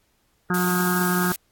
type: harmonic tone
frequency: 179.7 Hz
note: F3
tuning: 50 cents sharp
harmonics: 1 / 2 / 4 / 5 / 6 / 7 / 8 / 9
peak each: -22 / -27 / -36 / -33 / -38 / -28 / -30 / -30 dBFS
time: 0.5-1.32 s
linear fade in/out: 2 ms
type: noise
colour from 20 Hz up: blue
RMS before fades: -29 dBFS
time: 0.54-1.36 s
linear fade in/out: 2 ms
effects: pink hiss -66 dBFS RMS until 1.51 s + AAC 64 kbps